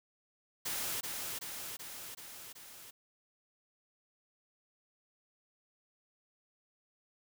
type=noise with echo; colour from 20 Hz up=white; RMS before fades=-37 dBFS; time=0.65-1.01 s; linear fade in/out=10 ms; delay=380 ms; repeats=5; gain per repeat=-3 dB; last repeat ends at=2.91 s; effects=none